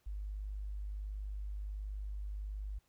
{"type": "tone", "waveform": "sine", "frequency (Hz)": 50.7, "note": "G#1", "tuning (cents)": -41, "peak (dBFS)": -38, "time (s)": [0.06, 2.79], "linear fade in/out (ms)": 10, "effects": ["pink hiss -75 dBFS RMS until 2.88 s"]}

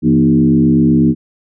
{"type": "tone with frequency modulation", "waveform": "sine", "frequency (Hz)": 237, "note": "A#3", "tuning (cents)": 29, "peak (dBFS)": -7, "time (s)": [0.02, 1.15], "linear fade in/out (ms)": 50, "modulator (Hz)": 68, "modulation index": 1.3, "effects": []}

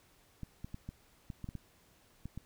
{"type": "clicks", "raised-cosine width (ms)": 5, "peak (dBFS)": -29, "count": 10, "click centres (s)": [0.433, 0.645, 0.744, 0.89, 1.302, 1.443, 1.489, 1.553, 2.256, 2.376], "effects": ["pink hiss -66 dBFS RMS until 2.45 s"]}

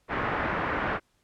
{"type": "low-pass noise", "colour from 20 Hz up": "white", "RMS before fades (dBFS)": -29, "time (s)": [0.08, 1], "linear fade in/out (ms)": 50, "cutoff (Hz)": 1800, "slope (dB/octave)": 24, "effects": ["pink hiss -70 dBFS RMS until 1.23 s", "low-pass 11000 Hz 12 dB/octave"]}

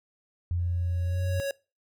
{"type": "tone with pitch glide", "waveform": "sine", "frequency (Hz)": [87.31, 91.49], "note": ["F2", "F#2"], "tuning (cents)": [0, -19], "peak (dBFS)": -25, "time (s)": [0.51, 1.4], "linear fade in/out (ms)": 0, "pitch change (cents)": 81, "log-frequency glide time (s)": [1.06, 1.25]}
{"type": "tone with exponential growth", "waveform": "square", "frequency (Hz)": 554.4, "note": "C#5", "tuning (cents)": 0, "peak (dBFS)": -27, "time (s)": [0.59, 1.51], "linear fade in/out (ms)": 2, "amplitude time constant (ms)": 200}
{"effects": ["noise-tail reverb RT60 0.3 s tail -23 dB re dry"]}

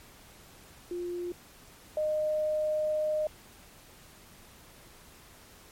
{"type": "tone pair in turn", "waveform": "sine", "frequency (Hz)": [351.6, 613.6], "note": ["F4", "D#5"], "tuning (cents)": [12, -24], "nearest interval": "minor seventh", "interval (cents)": 964, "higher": "second", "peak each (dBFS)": [-32, -26], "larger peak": "second", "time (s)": [[0.91, 1.32], [1.97, 3.27]], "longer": "second", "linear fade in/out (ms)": 2, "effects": ["pink hiss -54 dBFS RMS until 5.71 s", "MP3 64 kbps"]}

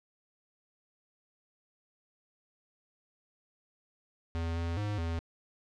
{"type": "tone with pitch steps", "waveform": "square", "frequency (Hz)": [83.1, 84.2, 104.1, 83.1], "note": ["E2", "E2", "G#2", "E2"], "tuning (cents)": [15, 37, 5, 15], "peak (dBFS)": -32, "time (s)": [4.35, 5.19], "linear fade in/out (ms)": 0, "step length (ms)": 210, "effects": ["low-pass 5000 Hz 12 dB/octave", "12-bit"]}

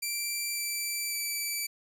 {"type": "tone with pitch steps", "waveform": "10% pulse", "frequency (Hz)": [2349, 2333, 2317], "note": ["D7", "D7", "D7"], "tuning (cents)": [0, -12, -24], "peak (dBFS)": -22, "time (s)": [0.02, 1.67], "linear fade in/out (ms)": 10, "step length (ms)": 550, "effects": []}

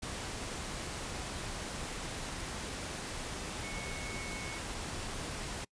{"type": "tone in noise", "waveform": "sine", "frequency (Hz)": 2204, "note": "C#7", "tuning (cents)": -11, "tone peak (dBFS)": -44, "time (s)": [3.63, 4.59], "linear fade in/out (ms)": 10, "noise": "pink", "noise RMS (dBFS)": -40, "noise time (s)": [0.02, 5.65], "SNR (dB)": -7, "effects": ["noise-tail reverb RT60 0.1 s tail -25 dB re dry", "resampled to 22050 Hz"]}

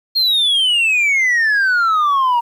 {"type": "exponential sweep", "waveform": "sine", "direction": "down", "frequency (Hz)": [4279, 932.3], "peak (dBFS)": -9, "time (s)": [0.15, 2.41], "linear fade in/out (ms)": 20, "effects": ["tanh soft clip ceiling -11 dBFS", "8-bit"]}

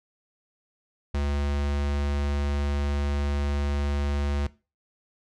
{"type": "tone", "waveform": "square", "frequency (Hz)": 71.6, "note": "D2", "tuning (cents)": -43, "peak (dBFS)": -25, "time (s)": [1.14, 4.47], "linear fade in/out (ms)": 5, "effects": ["noise-tail reverb RT60 0.3 s tail -19 dB re dry", "low-pass 6000 Hz 12 dB/octave"]}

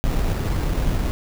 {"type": "noise with sample-and-hold", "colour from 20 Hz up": "brown", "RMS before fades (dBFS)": -21, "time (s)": [0.04, 1.11], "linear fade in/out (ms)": 0, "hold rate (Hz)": 3150, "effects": []}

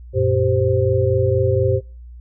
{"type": "tone cluster", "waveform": "sine", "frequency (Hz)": [92.6, 116.8, 389.4, 522], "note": ["F#2", "A#2", "G4", "C5"], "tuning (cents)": [2, 4, -12, -4], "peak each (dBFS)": -20, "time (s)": [0.13, 1.81], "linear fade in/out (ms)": 50, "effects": ["noise-tail reverb RT60 0.3 s tail -21 dB re dry", "added 60 Hz sine -35 dBFS peak until 2.2 s"]}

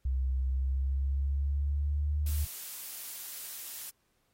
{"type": "tone with pitch glide", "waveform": "sine", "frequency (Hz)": [65.1, 74.35], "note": ["C2", "D2"], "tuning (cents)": [-8, 22], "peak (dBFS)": -27, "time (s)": [0.05, 2.45], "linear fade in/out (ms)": 5, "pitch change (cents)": 230, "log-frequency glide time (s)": [0.46, 2.21]}
{"type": "noise", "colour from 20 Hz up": "blue", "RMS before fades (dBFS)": -41, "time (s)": [2.26, 3.9], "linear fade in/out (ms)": 5}
{"effects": ["pink hiss -75 dBFS RMS until 4.33 s", "AAC 48 kbps"]}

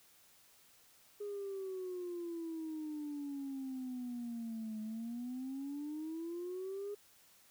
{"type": "exponential two-way sweep", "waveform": "sine", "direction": "down then up", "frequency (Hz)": [414.8, 214.5, 414.8], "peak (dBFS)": -38, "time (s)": [1.2, 6.95], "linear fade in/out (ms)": 10, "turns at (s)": 4.81, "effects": ["tanh soft clip ceiling -36 dBFS", "white hiss -65 dBFS RMS until 7.5 s"]}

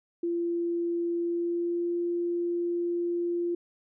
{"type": "tone with pitch glide", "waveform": "sine", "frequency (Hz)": [342.3, 346.1], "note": ["F4", "F4"], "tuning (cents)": [-35, -16], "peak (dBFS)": -26, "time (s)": [0.23, 3.55], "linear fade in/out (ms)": 5, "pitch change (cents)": 19, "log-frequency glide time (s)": [1.19, 1.96], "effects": []}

